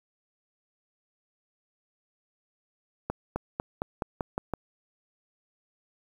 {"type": "accelerating click train", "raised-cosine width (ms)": 1, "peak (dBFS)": -15, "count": 8, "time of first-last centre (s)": [3.1, 4.537], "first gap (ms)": 260, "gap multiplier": 0.92, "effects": ["8-bit"]}